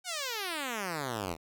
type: exponential sweep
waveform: 5% pulse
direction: down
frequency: 764 to 77.78 Hz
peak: -22 dBFS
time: 0.04-1.37 s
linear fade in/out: 50 ms
effects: none